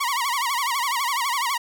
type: tone with vibrato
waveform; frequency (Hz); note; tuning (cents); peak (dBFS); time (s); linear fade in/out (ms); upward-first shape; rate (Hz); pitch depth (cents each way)
sawtooth; 1030; C6; -28; -18; 0-1.58; 10; sine; 12; 180
effects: none